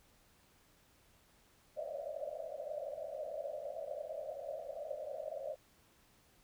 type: band-pass noise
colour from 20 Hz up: pink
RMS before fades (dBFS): -43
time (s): 1.76-5.56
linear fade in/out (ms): 20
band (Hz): 540 to 660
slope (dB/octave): 96
effects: pink hiss -68 dBFS RMS until 6.43 s